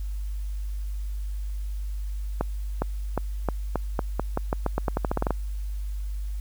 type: accelerating click train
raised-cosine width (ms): 1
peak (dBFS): -10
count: 19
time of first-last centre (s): 2.41-5.307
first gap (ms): 410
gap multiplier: 0.87
effects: added 50 Hz sine -28 dBFS peak until 6.4 s + white hiss -55 dBFS RMS until 6.4 s